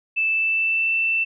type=tone with pitch glide; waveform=sine; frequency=2637 to 2669 Hz; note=E7 to E7; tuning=0 to +21 cents; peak=-18 dBFS; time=0.16-1.25 s; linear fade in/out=20 ms; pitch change=+21 cents; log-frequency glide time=0.28-0.92 s; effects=none